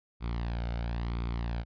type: tone with flanger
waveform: sawtooth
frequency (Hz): 58.27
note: A#1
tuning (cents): 0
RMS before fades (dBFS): -33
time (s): 0.2-1.65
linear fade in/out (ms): 50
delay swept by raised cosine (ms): 0.86 to 1.38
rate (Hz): 0.98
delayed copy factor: +0.55
effects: resampled to 11025 Hz